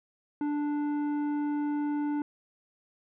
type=tone with tanh clipping; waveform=triangle; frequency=293.7 Hz; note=D4; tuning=in tune; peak=-29 dBFS; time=0.41-2.22 s; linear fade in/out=2 ms; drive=14 dB; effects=none